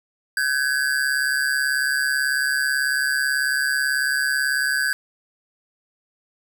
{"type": "ring-modulated tone", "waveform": "square", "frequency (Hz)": 1595, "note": "G6", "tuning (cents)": 30, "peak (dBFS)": -17, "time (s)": [0.37, 4.93], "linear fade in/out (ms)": 0, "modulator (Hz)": 69.1, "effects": []}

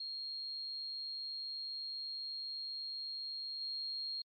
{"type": "tone with level steps", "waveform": "sine", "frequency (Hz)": 4248, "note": "C8", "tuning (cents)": 25, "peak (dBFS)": [-40, -38], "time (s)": [0, 4.22], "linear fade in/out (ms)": 5, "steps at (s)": 3.61, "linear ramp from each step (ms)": 2, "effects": ["AAC 32 kbps"]}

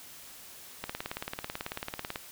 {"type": "click train", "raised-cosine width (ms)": 0.3, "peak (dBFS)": -18, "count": 25, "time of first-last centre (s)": [0.84, 2.159], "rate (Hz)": 18.2, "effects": ["white hiss -49 dBFS RMS until 2.31 s"]}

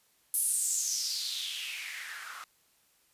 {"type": "noise with band-pass filter sweep", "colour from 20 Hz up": "blue", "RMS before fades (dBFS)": -34, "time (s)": [0.34, 2.44], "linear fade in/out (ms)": 0, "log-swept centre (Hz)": [11000, 1200], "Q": 5, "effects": ["white hiss -68 dBFS RMS until 3.13 s", "resampled to 32000 Hz"]}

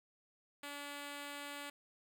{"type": "tone", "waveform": "5% pulse", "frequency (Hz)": 287.1, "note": "D4", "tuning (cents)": -39, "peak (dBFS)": -33, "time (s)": [0.63, 1.7], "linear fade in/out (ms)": 5, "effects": []}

